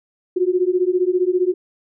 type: beating tone pair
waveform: sine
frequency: 356.1 / 371.1 Hz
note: F4 / F#4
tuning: +34 / +5 cents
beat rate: 15 Hz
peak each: -18 / -18 dBFS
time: 0.36-1.54 s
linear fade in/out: 10 ms
effects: none